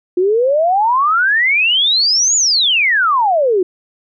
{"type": "exponential two-way sweep", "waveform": "sine", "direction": "up then down", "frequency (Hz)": [349.2, 7040, 349.2], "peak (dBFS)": -10, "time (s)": [0.17, 3.63], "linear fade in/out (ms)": 5, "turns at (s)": 2.36, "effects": []}